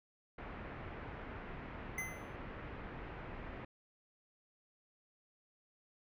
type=low-pass noise; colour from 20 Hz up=pink; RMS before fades=-47 dBFS; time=0.38-3.65 s; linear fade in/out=5 ms; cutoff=2300 Hz; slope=24 dB/octave
type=tone with exponential decay; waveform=square; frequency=2048 Hz; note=C7; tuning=38 cents flat; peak=-36 dBFS; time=1.98-2.36 s; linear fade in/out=2 ms; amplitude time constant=81 ms
effects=none